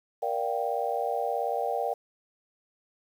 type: chord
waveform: sine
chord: G minor seventh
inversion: first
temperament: just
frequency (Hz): 470.4 / 588 / 705.6 / 784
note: Bb4 / D5 / F5 / G5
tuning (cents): +16 / +2 / +18 / 0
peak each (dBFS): -32 / -33 / -32 / -31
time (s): 0.22-1.94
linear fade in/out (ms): 10
effects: 9-bit